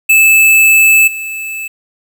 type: tone with level steps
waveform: square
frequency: 2621 Hz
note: E7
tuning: 11 cents flat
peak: -5 / -20 dBFS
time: 0.09-1.68 s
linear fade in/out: 10 ms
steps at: 1.07 s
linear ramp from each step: 10 ms
effects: 7-bit